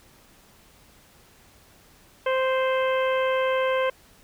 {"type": "harmonic tone", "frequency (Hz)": 522, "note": "C5", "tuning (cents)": -4, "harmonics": [1, 2, 3, 4, 5, 6], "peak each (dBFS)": [-22, -28, -32, -34, -36, -38], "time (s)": [2.26, 3.9], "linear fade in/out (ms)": 5, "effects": ["pink hiss -55 dBFS RMS until 4.23 s"]}